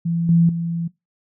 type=tone with level steps; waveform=sine; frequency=168.3 Hz; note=E3; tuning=36 cents sharp; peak=-18 / -11 / -21 dBFS; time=0.05-0.88 s; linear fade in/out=10 ms; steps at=0.29 / 0.49 s; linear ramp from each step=2 ms; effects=noise-tail reverb RT60 0.2 s tail -21 dB re dry